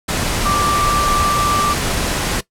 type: tone in noise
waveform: sine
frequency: 1174.7 Hz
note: D6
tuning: in tune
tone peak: -15 dBFS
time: 0.45-1.74 s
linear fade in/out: 10 ms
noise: pink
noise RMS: -19 dBFS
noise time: 0.08-2.41 s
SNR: +1 dB
effects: noise-tail reverb RT60 0.1 s tail -18 dB re dry + low-pass 11000 Hz 12 dB/octave